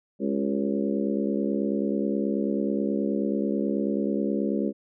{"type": "harmonic tone with a mistuned harmonic", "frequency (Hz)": 69.3, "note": "C#2", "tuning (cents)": 0, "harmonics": [3, 4, 5, 6, 7, 8], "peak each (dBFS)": [-27, -29, -31, -33, -34, -35], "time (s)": [0.19, 4.73], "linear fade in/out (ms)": 50, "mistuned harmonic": 6, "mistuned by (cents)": -47, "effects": []}